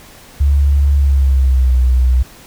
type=tone with pitch glide; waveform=sine; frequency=70.7 to 62.99 Hz; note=C#2 to B1; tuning=+35 to +35 cents; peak=-8 dBFS; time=0.4-2.23 s; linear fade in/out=10 ms; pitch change=-200 cents; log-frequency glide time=0.95-1.73 s; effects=pink hiss -40 dBFS RMS until 2.46 s